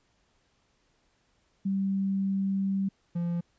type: tone pair in turn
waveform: sine / triangle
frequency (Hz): 194.6 / 172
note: G3 / F3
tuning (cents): -12 / -26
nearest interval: major second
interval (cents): 214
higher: first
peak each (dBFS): -25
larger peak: neither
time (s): 1.65-2.89 / 3.15-3.41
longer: first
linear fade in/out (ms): 10
effects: pink hiss -70 dBFS RMS until 3.58 s + resampled to 16000 Hz